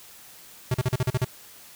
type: tone bursts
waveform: square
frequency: 126.7 Hz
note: B2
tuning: 45 cents sharp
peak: -21 dBFS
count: 8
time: 0.71-1.247 s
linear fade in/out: 5 ms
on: 33 ms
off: 39 ms
effects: white hiss -48 dBFS RMS until 1.75 s